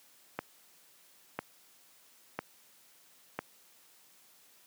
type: click train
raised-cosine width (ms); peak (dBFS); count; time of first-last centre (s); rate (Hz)
0.5; -18; 4; 0.39-3.39; 1
effects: white hiss -62 dBFS RMS until 4.66 s + high-pass 150 Hz 12 dB/octave